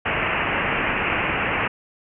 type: low-pass noise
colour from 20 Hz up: white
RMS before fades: -23 dBFS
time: 0.05-1.68 s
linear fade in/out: 10 ms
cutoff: 2800 Hz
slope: 96 dB/octave
effects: none